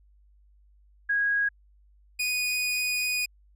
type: tone pair in turn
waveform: sine / sawtooth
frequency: 1647 / 2476 Hz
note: G#6 / D#7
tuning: -15 / -9 cents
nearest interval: perfect fifth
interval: 706 cents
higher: second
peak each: -22 dBFS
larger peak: neither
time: 1.09-1.49 / 2.19-3.26 s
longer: second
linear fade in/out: 10 ms
effects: added 50 Hz sine -56 dBFS peak until 3.55 s + resampled to 32000 Hz